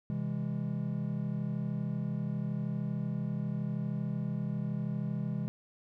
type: chord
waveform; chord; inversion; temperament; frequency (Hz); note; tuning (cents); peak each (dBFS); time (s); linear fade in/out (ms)
triangle; C augmented; none; just; 130.81 / 163.52 / 204.4; C3 / E3 / G#3; 0 / -14 / -27; -34; 0.1-5.48; 0
effects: none